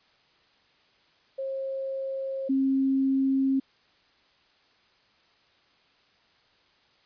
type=tone pair in turn; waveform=sine; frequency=537 / 268.5 Hz; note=C5 / C4; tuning=+45 / +45 cents; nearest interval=octave; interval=1200 cents; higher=first; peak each=-29 / -21 dBFS; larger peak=second; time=1.38-2.49 / 2.49-3.6 s; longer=neither; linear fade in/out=10 ms; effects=white hiss -63 dBFS RMS until 7.05 s + resampled to 11025 Hz